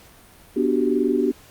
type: chord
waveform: sine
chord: G major seventh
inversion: first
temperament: equal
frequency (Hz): 246.9 / 293.7 / 370 / 392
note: B3 / D4 / F#4 / G4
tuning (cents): 0 / 0 / 0 / 0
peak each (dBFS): -23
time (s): 0.56-1.32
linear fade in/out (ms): 10
effects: pink hiss -49 dBFS RMS until 1.5 s + Opus 48 kbps